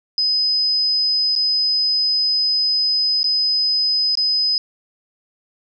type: tone with dropouts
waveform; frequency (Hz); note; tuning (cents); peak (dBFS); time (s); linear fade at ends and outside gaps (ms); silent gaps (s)
sine; 5030; D#8; +18; -15; 0.18-4.58; 1; 1.353-1.361 / 3.231-3.242 / 4.153-4.173
effects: none